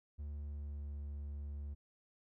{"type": "tone with pitch glide", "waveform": "triangle", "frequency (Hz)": [73.2, 72.11], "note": ["D2", "D2"], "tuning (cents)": [-5, -31], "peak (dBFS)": -39, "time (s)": [0.18, 1.75], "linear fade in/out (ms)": 20, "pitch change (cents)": -26, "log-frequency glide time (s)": [0.28, 0.92], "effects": []}